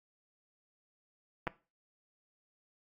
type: clicks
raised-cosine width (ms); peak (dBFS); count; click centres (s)
0.5; -19; 2; 1.47 / 1.476
effects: noise-tail reverb RT60 0.3 s tail -18 dB re dry + AAC 48 kbps